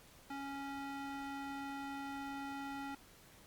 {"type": "tone with band-pass filter", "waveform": "square", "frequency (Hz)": 277.2, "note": "C#4", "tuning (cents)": 0, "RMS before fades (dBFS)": -44, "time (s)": [0.3, 2.95], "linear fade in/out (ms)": 5, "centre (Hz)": 1100, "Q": 0.67, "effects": ["pink hiss -61 dBFS RMS until 3.46 s", "Opus 48 kbps"]}